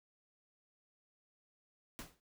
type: noise with exponential decay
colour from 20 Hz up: pink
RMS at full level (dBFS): -43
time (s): 1.99-2.2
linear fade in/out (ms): 0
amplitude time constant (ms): 45
effects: noise-tail reverb RT60 0.1 s tail -21 dB re dry